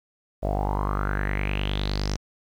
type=tone with low-pass filter sweep; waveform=sawtooth; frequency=49.82 Hz; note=G1; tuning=29 cents sharp; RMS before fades=-26 dBFS; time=0.42-2.17 s; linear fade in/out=20 ms; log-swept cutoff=620 to 5900 Hz; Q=6.4; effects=9-bit